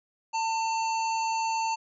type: harmonic tone with a mistuned harmonic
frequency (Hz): 897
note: A5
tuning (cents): +33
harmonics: 1 / 3 / 5 / 7 / 8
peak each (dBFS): -26 / -36 / -40 / -43 / -44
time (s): 0.33-1.76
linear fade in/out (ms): 20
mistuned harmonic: 8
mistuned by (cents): -31
effects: none